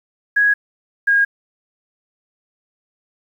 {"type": "tone pair in turn", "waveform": "sine", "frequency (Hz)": [1661.2, 1629.8], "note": ["G#6", "G#6"], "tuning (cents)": [0, -33], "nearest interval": "unison", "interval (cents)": 33, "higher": "first", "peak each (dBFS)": -11, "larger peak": "neither", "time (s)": [[0.36, 0.54], [1.07, 1.25]], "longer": "neither", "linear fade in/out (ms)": 10, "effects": ["8-bit"]}